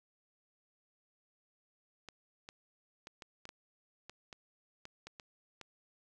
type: clicks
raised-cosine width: 0.2 ms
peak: -30 dBFS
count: 12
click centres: 2.087 / 2.489 / 3.071 / 3.222 / 3.454 / 3.491 / 4.096 / 4.328 / 4.854 / 5.07 / 5.198 / 5.613 s
effects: none